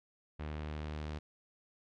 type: tone with low-pass filter sweep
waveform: sawtooth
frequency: 76 Hz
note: D#2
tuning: 40 cents flat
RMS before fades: -41 dBFS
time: 0.39-1.19 s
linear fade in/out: 10 ms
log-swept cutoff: 2700 to 4600 Hz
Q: 1
effects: none